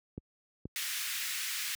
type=clicks; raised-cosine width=3 ms; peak=-26 dBFS; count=2; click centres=0.179 / 0.655 s
type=high-pass noise; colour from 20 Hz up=pink; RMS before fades=-36 dBFS; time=0.76-1.75 s; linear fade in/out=0 ms; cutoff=1700 Hz; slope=24 dB/octave
effects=high-pass 60 Hz 12 dB/octave